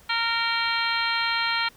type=harmonic tone with a mistuned harmonic; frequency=462.1 Hz; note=A#4; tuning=15 cents flat; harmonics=2 / 3 / 4 / 5 / 6 / 7 / 8 / 9; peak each=-30 / -28 / -31 / -29 / -35 / -31 / -39 / -30 dBFS; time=0.09-1.69 s; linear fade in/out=10 ms; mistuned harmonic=7; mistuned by=-18 cents; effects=pink hiss -54 dBFS RMS until 1.76 s